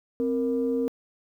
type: tone pair together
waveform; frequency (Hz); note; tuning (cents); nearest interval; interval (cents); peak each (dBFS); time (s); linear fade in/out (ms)
sine; 261.6 / 465.6; C4 / A#4; 0 / -2; minor seventh; 998; -25; 0.2-0.88; 0
effects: tanh soft clip ceiling -16 dBFS + 10-bit